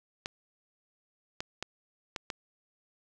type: clicks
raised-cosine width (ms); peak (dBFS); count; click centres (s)
0.2; -17; 5; 0.259 / 1.405 / 1.626 / 2.162 / 2.302
effects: none